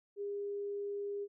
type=tone; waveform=sine; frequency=405.1 Hz; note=G#4; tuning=43 cents flat; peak=-36 dBFS; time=0.16-1.28 s; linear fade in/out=50 ms; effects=none